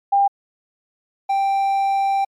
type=tone pair in turn; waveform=sine / triangle; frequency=798 / 785.7 Hz; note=G5 / G5; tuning=+31 / +4 cents; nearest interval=unison; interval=27 cents; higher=first; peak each=-12 / -14 dBFS; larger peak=first; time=0.12-0.28 / 1.29-2.25 s; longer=second; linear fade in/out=10 ms; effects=MP3 96 kbps